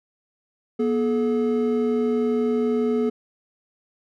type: tone pair together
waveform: triangle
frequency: 241 / 428.9 Hz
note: B3 / A4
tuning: -42 / -44 cents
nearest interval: minor seventh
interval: 998 cents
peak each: -20 dBFS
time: 0.79-3.1 s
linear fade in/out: 10 ms
effects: none